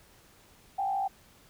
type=tone with frequency modulation; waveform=sine; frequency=784 Hz; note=G5; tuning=in tune; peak=-27 dBFS; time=0.78-1.08 s; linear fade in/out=10 ms; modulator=53.6 Hz; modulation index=0.72; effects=pink hiss -59 dBFS RMS until 1.49 s